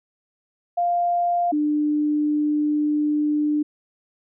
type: tone pair in turn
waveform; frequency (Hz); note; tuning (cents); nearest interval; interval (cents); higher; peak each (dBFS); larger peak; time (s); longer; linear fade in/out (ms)
sine; 698.5 / 298.6; F5 / D4; 0 / +29; octave + minor third; 1471; first; -18; neither; 0.77-1.52 / 1.52-3.63; second; 10
effects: none